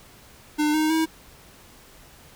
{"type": "tone with pitch steps", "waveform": "square", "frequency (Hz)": [301, 310.5, 320.4], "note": ["D4", "D#4", "E4"], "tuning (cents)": [43, -3, -49], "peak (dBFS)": -20, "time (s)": [0.58, 1.06], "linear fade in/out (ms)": 20, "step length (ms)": 160, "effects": ["pink hiss -50 dBFS RMS until 2.35 s"]}